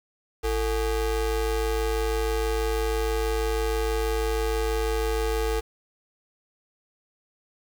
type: ring-modulated tone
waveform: square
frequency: 196.9 Hz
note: G3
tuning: 8 cents sharp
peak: -21 dBFS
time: 0.43-5.61 s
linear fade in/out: 20 ms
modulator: 250 Hz
effects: 8-bit